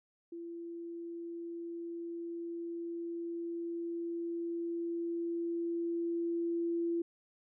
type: tone with level ramp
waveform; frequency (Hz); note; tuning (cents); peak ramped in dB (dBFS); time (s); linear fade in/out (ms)
sine; 338.8; E4; +48; -41 to -30; 0.32-7.02; 5
effects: none